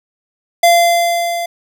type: tone with level ramp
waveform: square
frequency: 688 Hz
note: F5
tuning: 26 cents flat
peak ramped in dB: -6 to -19 dBFS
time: 0.63-1.46 s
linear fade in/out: 5 ms
effects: none